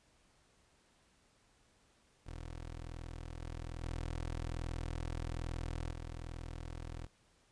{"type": "tone with level steps", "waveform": "20% pulse", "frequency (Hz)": 41.2, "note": "E1", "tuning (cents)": 0, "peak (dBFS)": [-39, -37, -33, -38], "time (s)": [2.26, 7.07], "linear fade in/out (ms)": 10, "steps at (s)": [3.41, 3.83, 5.91], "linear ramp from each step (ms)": 2, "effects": ["pink hiss -70 dBFS RMS until 7.51 s", "resampled to 22050 Hz"]}